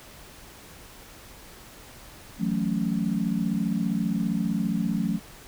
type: chord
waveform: sine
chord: F# minor seventh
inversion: third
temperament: equal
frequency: 164.81 / 185 / 220 / 277.2 Hz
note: E3 / F#3 / A3 / C#4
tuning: 0 / 0 / 0 / 0 cents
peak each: -32 / -27 / -27 / -32 dBFS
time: 2.38-5.2 s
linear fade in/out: 50 ms
effects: pink hiss -47 dBFS RMS until 5.47 s